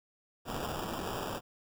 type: noise with sample-and-hold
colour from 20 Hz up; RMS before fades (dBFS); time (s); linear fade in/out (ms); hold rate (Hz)
blue; -37; 0.45-1.41; 50; 2100
effects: none